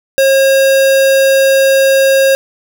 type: tone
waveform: square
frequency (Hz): 540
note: C#5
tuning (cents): -45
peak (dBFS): -7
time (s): 0.18-2.35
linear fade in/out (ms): 0
effects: none